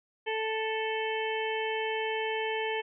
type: harmonic tone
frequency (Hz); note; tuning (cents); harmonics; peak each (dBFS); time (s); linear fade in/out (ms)
440; A4; 0; 1 / 2 / 4 / 5 / 6 / 7; -32 / -35 / -38 / -39 / -40 / -40; 0.26-2.82; 20
effects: none